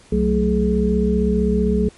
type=tone cluster; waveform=sine; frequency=64 / 185.5 / 221 / 422.6 Hz; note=C2 / F#3 / A3 / G#4; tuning=-38 / +5 / +8 / +30 cents; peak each=-21 / -19 / -21 / -20 dBFS; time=0.12-1.89 s; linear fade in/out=5 ms; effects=pink hiss -49 dBFS RMS until 1.97 s + MP3 48 kbps